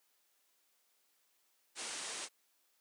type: low-pass noise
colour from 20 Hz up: white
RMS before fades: -43 dBFS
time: 1.75-2.29 s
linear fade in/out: 50 ms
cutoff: 9600 Hz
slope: 96 dB/octave
effects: white hiss -75 dBFS RMS until 2.8 s + high-pass 300 Hz 12 dB/octave